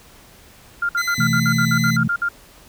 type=tone bursts; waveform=sine; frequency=1400 Hz; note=F6; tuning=4 cents sharp; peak=-17 dBFS; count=12; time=0.82-2.288 s; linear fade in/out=5 ms; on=71 ms; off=56 ms
type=tone with vibrato; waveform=20% pulse; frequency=2017 Hz; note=B6; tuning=36 cents sharp; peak=-19 dBFS; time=0.97-1.97 s; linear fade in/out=10 ms; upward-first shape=sine; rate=2.5 Hz; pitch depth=10 cents each way
type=chord; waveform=sine; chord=A minor; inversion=first; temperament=equal with one note detuned; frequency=128.12 / 164.81 / 220 Hz; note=C3 / E3 / A3; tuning=-36 / 0 / 0 cents; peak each=-21 dBFS; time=1.18-2.08 s; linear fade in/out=5 ms
effects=pink hiss -47 dBFS RMS until 2.68 s